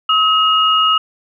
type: tone pair together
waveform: sine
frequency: 1275.8 / 2864 Hz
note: D#6 / F7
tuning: +43 / +43 cents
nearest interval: octave + major second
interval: 1400 cents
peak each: -12 / -14 dBFS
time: 0.09-0.98 s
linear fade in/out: 5 ms
effects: none